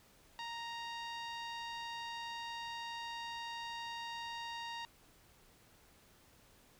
sawtooth tone with low-pass filter, 932.3 Hz, A#5, in tune, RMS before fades -44 dBFS, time 0.39-4.85 s, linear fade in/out 0 ms, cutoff 4200 Hz, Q 1.9, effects pink hiss -65 dBFS RMS until 6.79 s

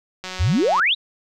click train, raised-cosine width 0.2 ms, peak -14 dBFS, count 104, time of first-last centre 0.24-0.797 s, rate 185 Hz
sine exponential sweep, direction up, 67 to 4018 Hz, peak -15 dBFS, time 0.39-0.95 s, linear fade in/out 20 ms
effects none

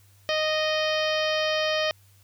harmonic tone, 620 Hz, D#5, 6 cents flat, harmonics 1 / 2 / 3 / 4 / 5 / 6 / 7 / 8 / 9, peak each -25 / -33 / -31 / -33 / -31 / -38 / -38 / -37 / -40 dBFS, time 0.29-1.91 s, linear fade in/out 0 ms, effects added 98 Hz sine -55 dBFS peak until 2.23 s + white hiss -61 dBFS RMS until 2.23 s

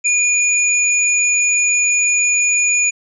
sine tone pair together, 2442 / 6902 Hz, D#7 / A8, -33 / -34 cents, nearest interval octave + tritone, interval 1799 cents, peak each -15 dBFS, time 0.04-2.91 s, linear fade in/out 20 ms, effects none

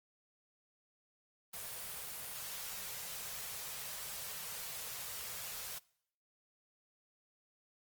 white band-stop noise, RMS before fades -44 dBFS, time 1.53-5.79 s, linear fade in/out 10 ms, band 210 to 410 Hz, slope 48 dB/octave, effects noise-tail reverb RT60 0.7 s tail -24 dB re dry + Opus 24 kbps

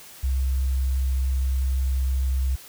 sine tone, 65.6 Hz, C2, 5 cents sharp, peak -20 dBFS, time 0.23-2.56 s, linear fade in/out 10 ms, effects white hiss -45 dBFS RMS until 2.68 s

